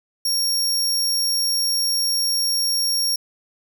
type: tone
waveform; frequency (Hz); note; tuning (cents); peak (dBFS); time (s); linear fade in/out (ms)
sawtooth; 5560; F8; -9; -16; 0.25-3.16; 5
effects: none